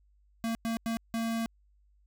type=tone bursts at uneven times; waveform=square; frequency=227.8 Hz; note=A#3; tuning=40 cents flat; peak=-30 dBFS; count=4; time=0.44-0.55 / 0.65-0.77 / 0.86-0.97 / 1.14-1.46 s; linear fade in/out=0 ms; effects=added 50 Hz sine -62 dBFS peak until 2.06 s